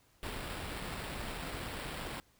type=noise with sample-and-hold; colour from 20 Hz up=pink; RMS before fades=-41 dBFS; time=0.23-2.2 s; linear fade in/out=0 ms; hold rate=6300 Hz; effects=pink hiss -68 dBFS RMS until 2.39 s